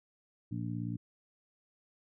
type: harmonic tone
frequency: 58.27 Hz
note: A#1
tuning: in tune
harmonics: 2 / 3 / 4 / 5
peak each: -37 / -40 / -42 / -42 dBFS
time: 0.51-0.97 s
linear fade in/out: 10 ms
effects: none